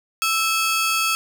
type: ring-modulated tone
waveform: sawtooth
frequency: 1964 Hz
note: B6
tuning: 10 cents flat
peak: -12 dBFS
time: 0.22-1.15 s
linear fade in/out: 0 ms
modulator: 642 Hz
effects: none